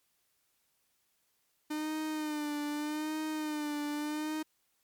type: tone with vibrato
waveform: 45% pulse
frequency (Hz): 302.4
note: D#4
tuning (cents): -49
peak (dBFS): -33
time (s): 1.7-4.43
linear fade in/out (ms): 10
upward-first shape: sine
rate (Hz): 0.82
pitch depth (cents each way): 50
effects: white hiss -75 dBFS RMS until 4.83 s + MP3 96 kbps